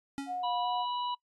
square tone with exponential decay, 277.2 Hz, C#4, in tune, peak -32 dBFS, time 0.18-0.49 s, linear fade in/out 0 ms, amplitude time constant 66 ms
sine tone with vibrato, 720 Hz, F#5, 47 cents flat, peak -32 dBFS, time 0.26-0.86 s, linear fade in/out 50 ms, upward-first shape square, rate 2.6 Hz, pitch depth 15 cents each way
harmonic tone, 980 Hz, B5, 14 cents flat, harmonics 1 / 3 / 4, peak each -32 / -42 / -44 dBFS, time 0.43-1.15 s, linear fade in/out 10 ms
effects noise-tail reverb RT60 0.1 s tail -22 dB re dry + resampled to 24000 Hz

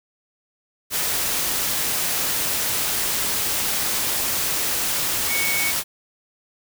sine tone in noise, 2225 Hz, C#7, 6 cents sharp, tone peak -23 dBFS, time 5.28-5.73 s, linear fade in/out 50 ms, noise white, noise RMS -23 dBFS, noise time 0.9-5.84 s, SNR -3 dB, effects none

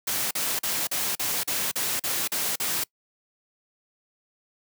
white noise bursts, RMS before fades -27 dBFS, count 10, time 0.07-2.839 s, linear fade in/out 5 ms, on 240 ms, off 41 ms, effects noise-tail reverb RT60 0.1 s tail -25 dB re dry + high-pass 100 Hz 12 dB/octave

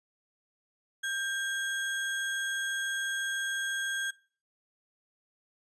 sine tone with sample-and-hold, 1587 Hz, G6, 21 cents sharp, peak -30 dBFS, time 1.03-4.11 s, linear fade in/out 10 ms, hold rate 4900 Hz, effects noise-tail reverb RT60 0.4 s tail -21 dB re dry + resampled to 24000 Hz

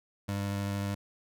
25% pulse tone with vibrato, 100 Hz, G2, 35 cents sharp, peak -27 dBFS, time 0.28-0.95 s, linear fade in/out 10 ms, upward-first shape square, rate 13 Hz, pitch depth 8 cents each way, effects none

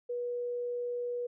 sine tone, 485.3 Hz, B4, 30 cents flat, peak -32 dBFS, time 0.09-1.27 s, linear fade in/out 10 ms, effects none

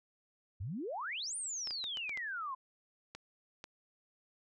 sine exponential two-way sweep, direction up then down, 82.41 to 9397 to 1012 Hz, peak -37 dBFS, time 0.6-2.55 s, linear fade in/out 10 ms, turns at 1.36 s
clicks, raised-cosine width 0.2 ms, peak -28 dBFS, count 8, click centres 1.673 / 1.708 / 1.841 / 1.972 / 2.094 / 2.174 / 3.15 / 3.641 s
effects none

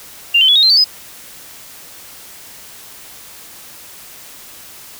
sine tone with pitch steps, 2788 / 3076 / 3393 / 3743 / 4129 / 4555 / 5025 Hz, F7 / G7 / G#7 / A#7 / C8 / C#8 / D#8, -4 / -33 / +36 / +6 / -24 / +46 / +16 cents, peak -7 dBFS, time 0.34-0.844 s, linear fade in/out 10 ms, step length 72 ms, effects white hiss -37 dBFS RMS until 4.99 s

